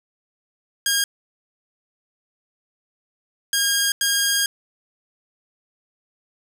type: tone bursts at uneven times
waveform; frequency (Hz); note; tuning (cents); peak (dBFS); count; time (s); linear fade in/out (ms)
10% pulse; 1623; G#6; -40; -9; 3; 0.86-1.04 / 3.53-3.92 / 4.01-4.46; 2
effects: none